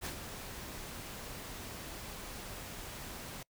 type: noise with ADSR envelope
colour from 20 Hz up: pink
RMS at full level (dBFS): -38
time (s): 0.01-3.43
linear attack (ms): 42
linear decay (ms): 92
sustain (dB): -7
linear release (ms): 4
effects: noise-tail reverb RT60 0.1 s tail -25 dB re dry